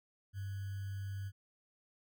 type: tone with sample-and-hold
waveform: sine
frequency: 98 Hz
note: G2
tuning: in tune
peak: -38 dBFS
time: 0.33-1.32 s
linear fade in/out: 50 ms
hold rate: 1575 Hz
effects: none